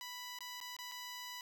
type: tone with dropouts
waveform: 10% pulse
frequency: 988 Hz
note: B5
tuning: in tune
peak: -36 dBFS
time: 0.01-1.41 s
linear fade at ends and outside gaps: 1 ms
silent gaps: 0.388-0.406 / 0.603-0.612 / 0.766-0.788 / 0.915-0.919 s
effects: none